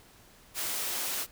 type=high-pass noise; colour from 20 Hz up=white; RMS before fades=-33 dBFS; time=0.54-1.27 s; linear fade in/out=50 ms; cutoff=260 Hz; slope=12 dB/octave; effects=pink hiss -57 dBFS RMS until 1.31 s